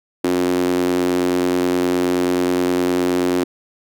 sawtooth tone with high-pass filter, 89.5 Hz, F2, 43 cents sharp, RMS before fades -18 dBFS, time 0.24-3.44 s, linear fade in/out 5 ms, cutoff 310 Hz, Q 5.9, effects none

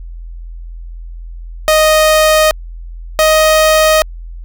sawtooth tone pair in turn, 622 / 625.6 Hz, D#5 / D#5, -1 / +9 cents, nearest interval unison, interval 10 cents, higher second, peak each -3 dBFS, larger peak neither, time 1.68-2.51 / 3.19-4.02 s, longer neither, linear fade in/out 0 ms, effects added 42 Hz sine -25 dBFS peak until 4.44 s

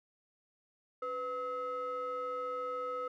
triangle ring-modulated tone, 392 Hz, G4, in tune, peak -30 dBFS, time 1.02-3.08 s, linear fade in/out 5 ms, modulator 893 Hz, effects none

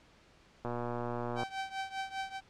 click train, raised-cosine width 1 ms, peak -23 dBFS, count 95, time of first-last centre 0.65-1.433 s, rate 120 Hz
sawtooth tone with tremolo, 773 Hz, G5, 24 cents flat, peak -29 dBFS, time 1.35-2.41 s, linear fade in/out 50 ms, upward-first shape triangle, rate 5 Hz, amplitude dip 90%
effects pink hiss -62 dBFS RMS until 2.49 s + low-pass 5000 Hz 12 dB/octave

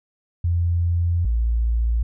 sine tone pair in turn, 86 / 57.4 Hz, F2 / A#1, -26 / -26 cents, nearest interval perfect fifth, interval 700 cents, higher first, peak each -17 dBFS, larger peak neither, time 0.44-1.25 / 1.25-2.03 s, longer first, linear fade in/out 5 ms, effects none

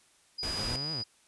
sine tone, 4922 Hz, D#8, 20 cents flat, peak -33 dBFS, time 0.38-1.04 s, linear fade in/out 10 ms
pink noise, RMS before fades -37 dBFS, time 0.43-0.76 s, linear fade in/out 0 ms
sawtooth exponential two-way sweep, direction up then down, 97.6 to 164.81 to 97.6 Hz, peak -34 dBFS, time 0.56-1.03 s, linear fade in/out 20 ms, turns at 0.92 s
effects white hiss -64 dBFS RMS until 1.27 s + resampled to 24000 Hz

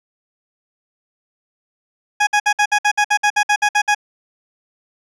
20% pulse tone bursts, 830.6 Hz, G#5, in tune, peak -7 dBFS, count 14, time 2.2-3.948 s, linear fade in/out 10 ms, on 71 ms, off 58 ms, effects low-pass 7000 Hz 12 dB/octave

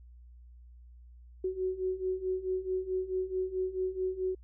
sine beating tone pair, 370 / 374.6 Hz, F#4 / F#4, 0 / +21 cents, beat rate 4.6 Hz, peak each -35 / -32 dBFS, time 1.44-4.35 s, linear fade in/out 5 ms, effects added 60 Hz sine -50 dBFS peak until 4.43 s

